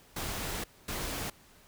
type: noise bursts at uneven times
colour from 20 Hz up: pink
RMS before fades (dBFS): -36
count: 2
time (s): 0.16-0.64 / 0.88-1.3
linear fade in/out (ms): 5
effects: pink hiss -59 dBFS RMS until 1.67 s